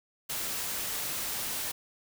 white noise, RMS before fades -34 dBFS, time 0.29-1.72 s, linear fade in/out 10 ms, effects none

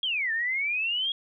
sine exponential two-way sweep, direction down then up, 3322 to 1760 to 3322 Hz, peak -25 dBFS, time 0.03-1.12 s, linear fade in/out 2 ms, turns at 0.32 s, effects none

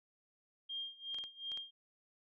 sine tone with tremolo, 3210 Hz, G7, 40 cents sharp, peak -38 dBFS, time 0.69-1.71 s, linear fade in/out 10 ms, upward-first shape sine, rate 2.7 Hz, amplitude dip 90%
clicks, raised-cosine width 0.2 ms, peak -35 dBFS, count 5, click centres 1.145 / 1.186 / 1.239 / 1.518 / 1.574 s
effects none

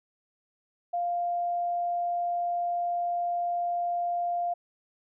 sine tone, 698.5 Hz, F5, in tune, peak -26 dBFS, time 0.93-4.54 s, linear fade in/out 10 ms, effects none

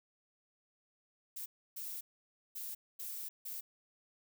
violet noise bursts at uneven times, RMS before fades -43 dBFS, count 5, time 1.36-1.46 / 1.76-2.01 / 2.55-2.75 / 2.99-3.29 / 3.45-3.61 s, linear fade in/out 10 ms, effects none

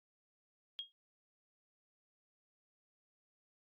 sine tone with exponential decay, 3261 Hz, G#7, 32 cents flat, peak -36 dBFS, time 0.79-0.92 s, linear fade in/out 0 ms, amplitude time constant 27 ms, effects Opus 48 kbps

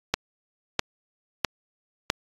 click train, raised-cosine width 0.2 ms, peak -3 dBFS, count 4, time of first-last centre 0.14-2.101 s, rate 1.53 Hz, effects AAC 32 kbps

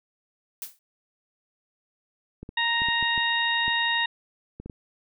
blue noise with exponential decay, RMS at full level -31 dBFS, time 0.62-0.79 s, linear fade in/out 1 ms, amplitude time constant 36 ms
clicks, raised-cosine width 3 ms, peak -25 dBFS, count 10, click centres 2.43 / 2.491 / 2.819 / 2.886 / 3.027 / 3.178 / 3.68 / 4.6 / 4.66 / 4.698 s
harmonic tone, 932.3 Hz, A#5, in tune, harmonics 1 / 2 / 3 / 4, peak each -29 / -25 / -30 / -28 dBFS, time 2.57-4.06 s, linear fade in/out 5 ms
effects none

